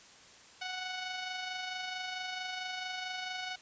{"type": "tone with amplitude modulation", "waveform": "10% pulse", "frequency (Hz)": 740, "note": "F#5", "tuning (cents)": 0, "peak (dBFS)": -27, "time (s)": [0.61, 3.56], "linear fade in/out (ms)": 10, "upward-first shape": "sine", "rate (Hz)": 24.5, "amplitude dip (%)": 35, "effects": ["white hiss -56 dBFS RMS until 3.61 s", "resampled to 16000 Hz"]}